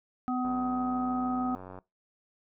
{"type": "harmonic tone", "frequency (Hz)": 251.7, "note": "B3", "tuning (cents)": 33, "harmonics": [1, 3, 5], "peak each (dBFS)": [-29, -34, -36], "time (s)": [0.28, 1.55], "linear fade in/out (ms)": 0}
{"type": "click train", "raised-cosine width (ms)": 1, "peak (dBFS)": -30, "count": 125, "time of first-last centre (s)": [0.45, 1.788], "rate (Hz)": 92.7}
{"effects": ["noise-tail reverb RT60 0.2 s tail -21 dB re dry"]}